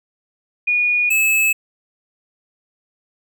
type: tone pair in turn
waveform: sine / square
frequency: 2450 / 2600 Hz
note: D#7 / E7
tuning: -27 / -24 cents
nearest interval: minor second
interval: 103 cents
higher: second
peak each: -14 dBFS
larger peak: neither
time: 0.67-1.1 / 1.1-1.53 s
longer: neither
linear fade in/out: 10 ms
effects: none